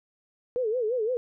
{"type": "tone with vibrato", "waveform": "sine", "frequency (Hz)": 466.2, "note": "A#4", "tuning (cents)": 0, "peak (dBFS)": -24, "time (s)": [0.56, 1.17], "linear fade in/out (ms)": 0, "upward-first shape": "sine", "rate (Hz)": 5.8, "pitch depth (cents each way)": 170, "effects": []}